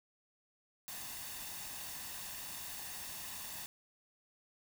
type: noise with comb filter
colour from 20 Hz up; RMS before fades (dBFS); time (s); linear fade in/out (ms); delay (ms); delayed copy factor
white; -45; 0.88-3.66; 0; 1.1; +0.5
effects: none